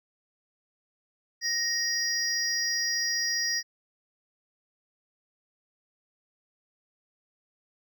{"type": "tone cluster", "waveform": "triangle", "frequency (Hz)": [1865, 4907, 5630], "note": ["A#6", "D#8", "F8"], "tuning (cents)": [0, -25, 13], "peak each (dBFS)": -29, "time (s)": [1.41, 3.63], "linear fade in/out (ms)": 50, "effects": []}